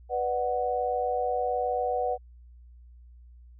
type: chord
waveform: sine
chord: B minor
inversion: none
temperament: just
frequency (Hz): 493.9 / 592.7 / 740.8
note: B4 / D5 / F#5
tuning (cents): 0 / +16 / +2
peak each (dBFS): -29 / -33 / -28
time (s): 0.09-2.18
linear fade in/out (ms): 50
effects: added 60 Hz sine -48 dBFS peak until 3.59 s